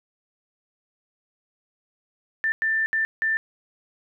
sine tone bursts at uneven times, 1780 Hz, A6, 20 cents sharp, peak -20 dBFS, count 4, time 2.44-2.52 / 2.62-2.86 / 2.93-3.05 / 3.22-3.37 s, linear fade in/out 0 ms, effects none

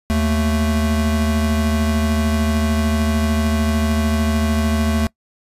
square tone pair together, 77.99 / 220.6 Hz, D#2 / A3, +5 / +5 cents, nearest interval octave + tritone, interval 1800 cents, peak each -19 dBFS, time 0.1-5.07 s, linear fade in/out 0 ms, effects noise-tail reverb RT60 0.1 s tail -23 dB re dry + resampled to 32000 Hz

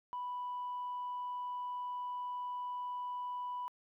sine tone, 987.8 Hz, B5, in tune, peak -36 dBFS, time 0.13-3.68 s, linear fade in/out 0 ms, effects tanh soft clip ceiling -34 dBFS + 13-bit

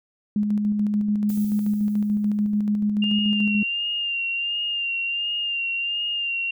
sine tone with tremolo, 208.4 Hz, G#3, 6 cents sharp, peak -18 dBFS, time 0.36-3.63 s, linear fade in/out 2 ms, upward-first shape square, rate 6.9 Hz, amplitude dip 30%
violet noise with exponential decay, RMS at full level -38 dBFS, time 1.29-2.9 s, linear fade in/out 2 ms, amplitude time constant 350 ms
sine tone with vibrato, 2794 Hz, F7, in tune, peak -23 dBFS, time 3.02-6.51 s, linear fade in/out 5 ms, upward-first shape sine, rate 1.4 Hz, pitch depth 33 cents each way
effects none

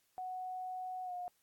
sine tone with pitch glide, 740 to 716.9 Hz, F#5 to F5, 0 to +45 cents, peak -39 dBFS, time 0.18-1.28 s, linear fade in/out 0 ms, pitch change -55 cents, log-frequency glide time 1.04-1.13 s, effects white hiss -75 dBFS RMS until 1.42 s + AAC 64 kbps

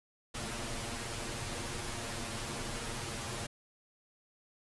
pink noise with comb filter, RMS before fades -39 dBFS, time 0.34-3.47 s, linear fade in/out 10 ms, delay 8.6 ms, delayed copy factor +0.95, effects resampled to 24000 Hz

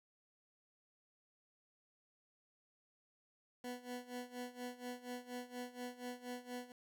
20% pulse tone with tremolo, 246.9 Hz, B3, in tune, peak -37 dBFS, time 3.64-6.72 s, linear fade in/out 2 ms, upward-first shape sine, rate 4.2 Hz, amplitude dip 85%, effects none

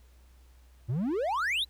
triangle exponential sweep, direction up, 106.2 to 4097 Hz, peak -25 dBFS, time 0.88-1.65 s, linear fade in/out 20 ms, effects added 62 Hz sine -54 dBFS peak until 1.69 s + pink hiss -66 dBFS RMS until 1.69 s

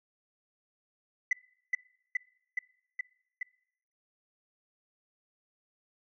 sine tone with echo, 2000 Hz, B6, 21 cents sharp, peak -21 dBFS, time 1.31-1.33 s, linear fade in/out 5 ms, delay 420 ms, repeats 5, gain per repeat -2 dB, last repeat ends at 3.43 s, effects noise-tail reverb RT60 0.7 s tail -24 dB re dry + tanh soft clip ceiling -20 dBFS

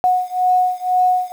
sine beating tone pair, 731 / 733 Hz, F#5 / F#5, -21 / -16 cents, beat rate 2 Hz, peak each -16 / -17 dBFS, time 0.04-1.32 s, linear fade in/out 0 ms, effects 7-bit

